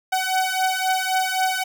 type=beating tone pair; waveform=sawtooth; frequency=750 / 753.8 Hz; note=F#5 / F#5; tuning=+23 / +32 cents; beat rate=3.8 Hz; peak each=-19 / -19 dBFS; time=0.12-1.64 s; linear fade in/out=10 ms; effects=none